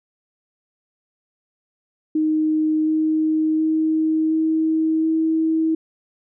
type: tone with pitch steps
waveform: sine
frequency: 311.1 / 313.4 / 315.8 / 318.2 / 320.6 Hz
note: D#4 / D#4 / D#4 / D#4 / E4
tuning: 0 / +13 / +26 / +39 / -48 cents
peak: -16 dBFS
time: 2.15-5.75 s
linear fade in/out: 5 ms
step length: 720 ms
effects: none